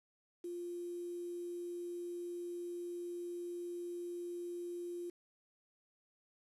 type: tone with quantisation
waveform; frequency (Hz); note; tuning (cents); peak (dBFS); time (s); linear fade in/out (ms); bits
sine; 349.2; F4; 0; -40; 0.44-5.1; 5; 10
effects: resampled to 32000 Hz